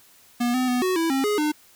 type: tone with pitch steps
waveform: square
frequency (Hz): 241.1 / 254.3 / 248 / 370.7 / 329.5 / 268.9 / 417.2 / 302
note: B3 / C4 / B3 / F#4 / E4 / C4 / G#4 / D4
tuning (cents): -41 / -49 / +7 / +3 / -1 / +47 / +8 / +48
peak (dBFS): -21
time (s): 0.4-1.52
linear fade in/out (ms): 10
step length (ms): 140
effects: white hiss -54 dBFS RMS until 1.75 s